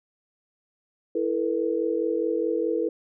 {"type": "chord", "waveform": "sine", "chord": "E suspended fourth", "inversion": "none", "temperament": "equal with one note detuned", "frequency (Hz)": [329.6, 440, 484.8], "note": ["E4", "A4", "B4"], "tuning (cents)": [0, 0, -32], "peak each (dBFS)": -27, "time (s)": [1.15, 2.89], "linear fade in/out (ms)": 5, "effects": []}